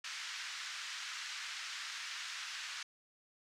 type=band-pass noise; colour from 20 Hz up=pink; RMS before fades=-44 dBFS; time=0.04-2.83 s; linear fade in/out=5 ms; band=1400 to 6400 Hz; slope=24 dB/octave; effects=none